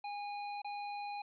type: tone with dropouts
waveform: square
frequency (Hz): 819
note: G#5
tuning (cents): -24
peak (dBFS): -40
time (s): 0.04-1.22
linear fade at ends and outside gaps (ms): 5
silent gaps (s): 0.619-0.645
effects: resampled to 11025 Hz + 13-bit